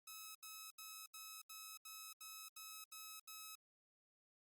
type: tone bursts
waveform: 5% pulse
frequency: 1286 Hz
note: E6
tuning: 43 cents flat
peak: -40 dBFS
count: 10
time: 0.07-3.554 s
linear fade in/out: 5 ms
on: 280 ms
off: 76 ms
effects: Opus 48 kbps